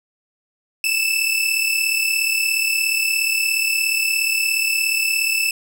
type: tone pair together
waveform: sawtooth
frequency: 2617 / 2654 Hz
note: E7 / E7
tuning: -13 / +11 cents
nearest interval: unison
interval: 24 cents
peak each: -17 dBFS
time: 0.84-5.51 s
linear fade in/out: 2 ms
effects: none